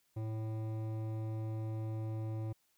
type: tone with hard clipping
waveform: sine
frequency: 110 Hz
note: A2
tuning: in tune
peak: -38 dBFS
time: 0.16-2.53 s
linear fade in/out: 10 ms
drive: 13 dB
effects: white hiss -75 dBFS RMS until 2.77 s